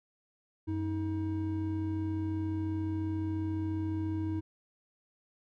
triangle tone pair together, 94.33 / 317.3 Hz, F#2 / D#4, +34 / +34 cents, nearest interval octave + major sixth, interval 2100 cents, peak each -32 / -31 dBFS, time 0.67-4.41 s, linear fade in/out 20 ms, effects none

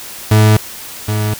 40% pulse tone pair in turn, 107.5 / 106.2 Hz, A2 / G#2, -40 / +39 cents, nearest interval unison, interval 21 cents, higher first, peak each -5 / -13 dBFS, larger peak first, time 0.31-0.57 / 1.08-1.34 s, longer neither, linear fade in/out 5 ms, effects white hiss -30 dBFS RMS until 1.39 s

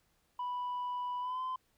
sine tone with pitch glide, 987 to 1027.1 Hz, B5 to C6, -1 to -32 cents, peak -32 dBFS, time 0.39-1.56 s, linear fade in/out 5 ms, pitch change +69 cents, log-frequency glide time 1.2-1.41 s, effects tanh soft clip ceiling -33 dBFS + pink hiss -74 dBFS RMS until 1.77 s

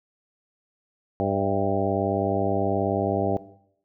harmonic tone with a mistuned harmonic, 98.9 Hz, G2, 16 cents sharp, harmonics 1 / 2 / 3 / 4 / 5 / 6 / 7 / 8, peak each -30 / -30 / -30 / -30 / -30 / -30 / -30 / -30 dBFS, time 1.2-3.37 s, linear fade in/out 0 ms, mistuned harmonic 7, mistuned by -49 cents, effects noise-tail reverb RT60 0.7 s tail -17 dB re dry

